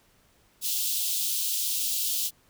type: high-pass noise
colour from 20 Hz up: white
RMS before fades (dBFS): -28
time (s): 0.61-2.31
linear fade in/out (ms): 50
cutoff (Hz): 2900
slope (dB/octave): 48
effects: pink hiss -63 dBFS RMS until 2.49 s